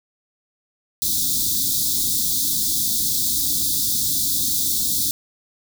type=band-stop noise; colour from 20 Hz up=white; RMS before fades=-21 dBFS; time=1.02-5.11 s; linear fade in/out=0 ms; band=330 to 3500 Hz; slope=96 dB/octave; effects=none